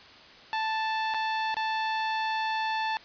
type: tone with dropouts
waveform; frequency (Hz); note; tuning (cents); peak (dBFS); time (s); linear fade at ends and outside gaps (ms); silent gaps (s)
sawtooth; 880; A5; 0; -23; 0.53-2.97; 0; 1.139-1.145 / 1.543-1.568
effects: white hiss -50 dBFS RMS until 3.04 s + resampled to 11025 Hz